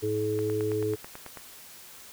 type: harmonic tone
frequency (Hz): 106.8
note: G#2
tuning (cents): +49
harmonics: 1 / 3 / 4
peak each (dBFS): -33 / -33 / -27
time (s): 0.02-0.96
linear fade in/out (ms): 20
type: click train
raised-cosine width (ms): 0.5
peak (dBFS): -25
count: 10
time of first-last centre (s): 0.39-1.373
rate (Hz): 9.16
effects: white hiss -48 dBFS RMS until 2.12 s